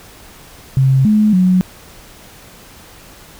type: tone with pitch steps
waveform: sine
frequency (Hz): 133.2 / 212.9 / 183.7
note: C3 / G#3 / F#3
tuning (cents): +31 / +43 / -12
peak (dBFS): -8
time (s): 0.77-1.61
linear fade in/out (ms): 0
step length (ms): 280
effects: pink hiss -40 dBFS RMS until 3.39 s